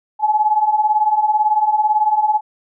sine beating tone pair, 839 / 857 Hz, G#5 / A5, +17 / -46 cents, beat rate 18 Hz, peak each -18 / -14 dBFS, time 0.19-2.41 s, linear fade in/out 50 ms, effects none

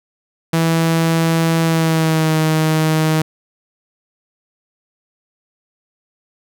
sawtooth tone with pitch glide, 164.1 to 157.42 Hz, E3 to D#3, -8 to +21 cents, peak -9 dBFS, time 0.53-3.22 s, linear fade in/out 5 ms, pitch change -71 cents, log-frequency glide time 1.63-2.36 s, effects none

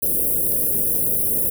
white band-stop noise, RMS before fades -20 dBFS, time 0.02-1.5 s, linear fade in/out 10 ms, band 580 to 9900 Hz, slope 48 dB/octave, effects none

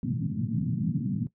pink band-pass noise, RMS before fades -29 dBFS, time 0.03-1.27 s, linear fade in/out 2 ms, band 110 to 250 Hz, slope 48 dB/octave, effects noise-tail reverb RT60 0.1 s tail -17 dB re dry

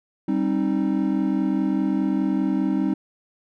triangle chord, C minor, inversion second, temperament equal with one note detuned, 196 / 266.2 / 311.1 Hz, G3 / C4 / Eb4, 0 / +30 / 0 cents, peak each -22 dBFS, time 0.28-2.94 s, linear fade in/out 5 ms, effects none

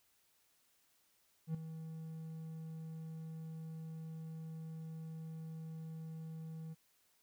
triangle tone with ADSR envelope, 160.5 Hz, E3, 46 cents flat, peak -31 dBFS, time 1.47-6.75 s, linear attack 75 ms, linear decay 5 ms, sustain -11 dB, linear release 26 ms, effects white hiss -74 dBFS RMS until 7.22 s

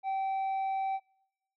sine tone with tanh clipping, 773 Hz, G5, 24 cents flat, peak -30 dBFS, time 0.03-1 s, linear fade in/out 50 ms, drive 4 dB, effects noise-tail reverb RT60 0.9 s tail -25 dB re dry

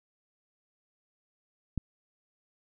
click, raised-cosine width 5 ms, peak -18 dBFS, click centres 1.777 s, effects none

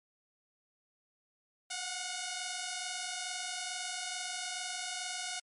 5% pulse tone pair together, 718 / 740.3 Hz, F5 / F#5, +48 / +1 cents, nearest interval minor second, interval 53 cents, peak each -28 dBFS, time 1.7-5.4 s, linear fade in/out 10 ms, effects MP3 48 kbps

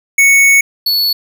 square tone pair in turn, 2217 / 4419 Hz, C#7 / C#8, 0 / -6 cents, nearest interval octave, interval 1194 cents, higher second, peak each -6 / -11 dBFS, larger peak first, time 0.18-0.61 / 0.86-1.13 s, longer first, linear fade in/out 5 ms, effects none

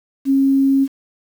sine tone, 271.8 Hz, C#4, 34 cents flat, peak -11 dBFS, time 0.25-0.88 s, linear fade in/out 50 ms, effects 7-bit

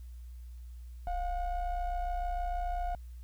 triangle ring-modulated tone, 370 Hz, F#4, in tune, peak -26 dBFS, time 1.07-2.95 s, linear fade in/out 2 ms, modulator 337 Hz, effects added 60 Hz sine -43 dBFS peak until 3.23 s + white hiss -69 dBFS RMS until 3.23 s

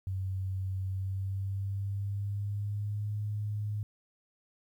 sine tone with pitch glide, 95 to 104.8 Hz, F#2 to G#2, +46 to +16 cents, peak -31 dBFS, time 0.07-3.83 s, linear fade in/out 0 ms, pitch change +170 cents, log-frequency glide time 0.86-3.13 s, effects 11-bit

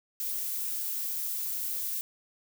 violet noise, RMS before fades -33 dBFS, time 0.2-2.01 s, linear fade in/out 0 ms, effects none

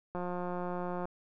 click train, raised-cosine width 1 ms, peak -24 dBFS, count 162, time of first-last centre 0.15-1.054 s, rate 178 Hz, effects none

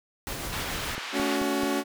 pink noise with tremolo, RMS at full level -33 dBFS, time 0.27-0.95 s, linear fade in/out 0 ms, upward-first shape sine, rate 7 Hz, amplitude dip 25%
pink band-pass noise, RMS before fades -36 dBFS, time 0.52-1.38 s, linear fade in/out 10 ms, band 1200 to 3900 Hz, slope 12 dB/octave
click train, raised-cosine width 2 ms, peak -22 dBFS, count 4, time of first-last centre 0.98-1.634 s, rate 4.59 Hz
sawtooth chord, F# minor, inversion first, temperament equal with one note detuned, 220 / 282.7 / 370 Hz, A3 / C#4 / F#4, 0 / +34 / 0 cents, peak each -29 / -23 / -26 dBFS, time 1.12-1.84 s, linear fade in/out 50 ms
effects none

